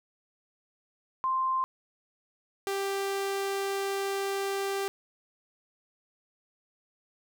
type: tone pair in turn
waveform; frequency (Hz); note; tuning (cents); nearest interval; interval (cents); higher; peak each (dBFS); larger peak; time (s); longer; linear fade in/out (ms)
sine / sawtooth; 1046.5 / 393.4; C6 / G4; 0 / +6; octave + perfect fourth; 1694; first; -25; neither; 1.24-1.64 / 2.67-4.88; second; 0
effects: none